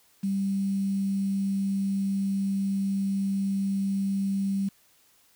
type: tone with quantisation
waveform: sine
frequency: 196 Hz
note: G3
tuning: in tune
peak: -24 dBFS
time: 0.23-4.69 s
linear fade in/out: 10 ms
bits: 8
effects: white hiss -62 dBFS RMS until 5.35 s